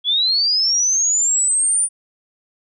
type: linear sweep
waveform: sine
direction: up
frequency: 3322 to 9397 Hz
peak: -14 dBFS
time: 0.04-1.89 s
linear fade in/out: 50 ms
effects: none